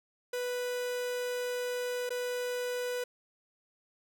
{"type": "tone with dropouts", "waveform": "45% pulse", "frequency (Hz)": 493.9, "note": "B4", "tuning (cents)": 0, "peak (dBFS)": -32, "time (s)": [0.33, 3.04], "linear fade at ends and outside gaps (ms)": 5, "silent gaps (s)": [2.093, 2.104], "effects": []}